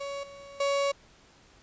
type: tone with level steps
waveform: 35% pulse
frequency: 560 Hz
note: C#5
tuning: 18 cents sharp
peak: -32 / -43 / -23 dBFS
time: 0-0.92 s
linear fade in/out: 10 ms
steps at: 0.23 / 0.6 s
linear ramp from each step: 5 ms
effects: pink hiss -58 dBFS RMS until 1.62 s + resampled to 16000 Hz